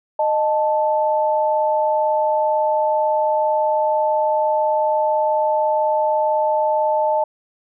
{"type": "tone pair together", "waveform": "sine", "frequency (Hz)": [616, 877.9], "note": ["D#5", "A5"], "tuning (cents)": [-17, -4], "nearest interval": "tritone", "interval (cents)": 613, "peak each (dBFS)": -18, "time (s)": [0.19, 7.24], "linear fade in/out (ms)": 5, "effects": []}